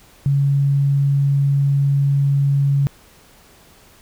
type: tone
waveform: sine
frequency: 139.9 Hz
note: C#3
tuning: 16 cents sharp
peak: -13 dBFS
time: 0.26-2.87 s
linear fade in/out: 0 ms
effects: pink hiss -49 dBFS RMS until 4.01 s